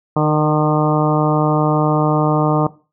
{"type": "harmonic tone with a mistuned harmonic", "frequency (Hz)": 152.1, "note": "D#3", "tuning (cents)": -39, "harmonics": [1, 2, 3, 4, 5, 6, 7, 8], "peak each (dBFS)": [-16, -19, -21, -22, -23, -24, -24, -25], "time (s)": [0.16, 2.67], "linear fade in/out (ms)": 5, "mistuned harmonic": 3, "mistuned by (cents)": 18, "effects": ["noise-tail reverb RT60 0.3 s tail -17 dB re dry"]}